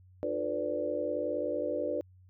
sine tone cluster, 303.9 / 359.2 / 452 / 503 / 582 Hz, D#4 / F4 / A4 / B4 / D5, -41 / +49 / +47 / +32 / -16 cents, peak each -38 / -39 / -40 / -34 / -34 dBFS, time 0.23-2.01 s, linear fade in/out 0 ms, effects added 92 Hz sine -55 dBFS peak until 2.29 s

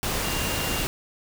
sine tone in noise, 2794 Hz, F7, in tune, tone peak -34 dBFS, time 0.24-0.84 s, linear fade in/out 0 ms, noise pink, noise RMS -27 dBFS, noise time 0.03-0.87 s, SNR -10 dB, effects none

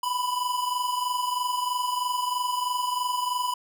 square tone pair together, 987.8 / 1010.9 Hz, B5 / B5, 0 / +40 cents, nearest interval unison, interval 40 cents, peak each -27 / -32 dBFS, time 0.03-3.54 s, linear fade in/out 5 ms, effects none

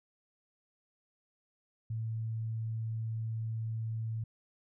sine tone, 112 Hz, A2, 31 cents sharp, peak -33 dBFS, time 1.9-4.24 s, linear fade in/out 5 ms, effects none

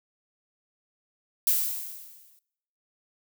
violet noise with exponential decay, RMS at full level -21 dBFS, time 1.47-2.39 s, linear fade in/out 1 ms, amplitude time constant 200 ms, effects noise-tail reverb RT60 0.8 s tail -22 dB re dry

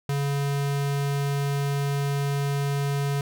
square tone, 141.1 Hz, C#3, 31 cents sharp, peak -24 dBFS, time 0.09-3.21 s, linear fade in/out 2 ms, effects none

